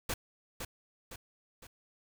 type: noise with echo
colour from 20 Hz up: pink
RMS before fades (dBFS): -34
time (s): 0.09-0.14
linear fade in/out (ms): 5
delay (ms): 510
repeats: 3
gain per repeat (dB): -6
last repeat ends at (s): 1.67
effects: none